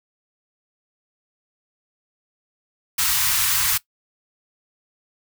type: band-stop noise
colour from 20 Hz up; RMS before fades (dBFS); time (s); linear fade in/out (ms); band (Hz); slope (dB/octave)
white; -20; 2.98-3.78; 10; 140 to 910; 48
effects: noise-tail reverb RT60 0.1 s tail -19 dB re dry